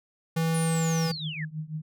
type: tone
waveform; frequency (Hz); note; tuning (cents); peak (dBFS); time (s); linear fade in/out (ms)
square; 163.3; E3; -16; -24; 0.36-1.12; 10
type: linear sweep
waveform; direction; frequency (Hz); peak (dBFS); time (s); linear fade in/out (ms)
sine; down; 9880 to 1627; -34; 0.54-1.45; 5
type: tone with tremolo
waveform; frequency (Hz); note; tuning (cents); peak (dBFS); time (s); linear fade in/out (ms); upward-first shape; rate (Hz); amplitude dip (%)
sine; 155.56; D#3; 0; -28; 1.06-1.82; 10; triangle; 6.1; 95
effects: none